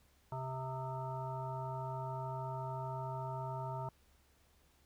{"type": "harmonic tone with a mistuned harmonic", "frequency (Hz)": 130.81, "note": "C3", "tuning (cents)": 0, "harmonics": [1, 3, 5, 7, 9, 10], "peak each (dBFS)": [-41, -51, -46, -43, -55, -52], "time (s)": [0.32, 3.89], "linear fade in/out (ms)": 2, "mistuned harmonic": 9, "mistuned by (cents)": 54, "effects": ["added 69 Hz sine -70 dBFS peak until 4.85 s", "pink hiss -71 dBFS RMS until 4.85 s"]}